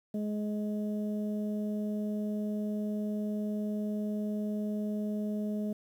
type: harmonic tone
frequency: 210 Hz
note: G#3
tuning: 19 cents sharp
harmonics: 1 / 2 / 3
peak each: -31 / -41 / -42 dBFS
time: 0.14-5.73 s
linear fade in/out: 5 ms
effects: 10-bit